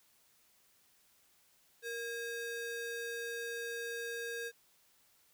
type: ring-modulated tone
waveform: square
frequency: 1046.5 Hz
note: C6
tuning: in tune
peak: -36 dBFS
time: 1.82-4.52 s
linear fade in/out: 50 ms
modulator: 579 Hz
effects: white hiss -69 dBFS RMS until 5.33 s